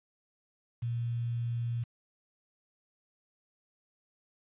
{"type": "tone with quantisation", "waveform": "sine", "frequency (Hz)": 118.1, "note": "A#2", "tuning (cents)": 23, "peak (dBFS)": -30, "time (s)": [0.82, 1.84], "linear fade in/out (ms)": 10, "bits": 9, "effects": ["resampled to 8000 Hz"]}